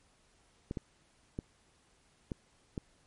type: clicks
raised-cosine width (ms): 3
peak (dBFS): -23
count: 5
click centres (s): 0.711 / 0.772 / 1.389 / 2.318 / 2.778
effects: pink hiss -68 dBFS RMS until 3.06 s + MP3 48 kbps